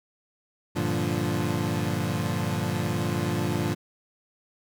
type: chord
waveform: 25% pulse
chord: G minor seventh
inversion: none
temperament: equal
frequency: 98 / 116.54 / 146.83 / 174.61 Hz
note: G2 / Bb2 / D3 / F3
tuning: 0 / 0 / 0 / 0 cents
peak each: -27 dBFS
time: 0.75-3.75 s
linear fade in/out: 20 ms
effects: none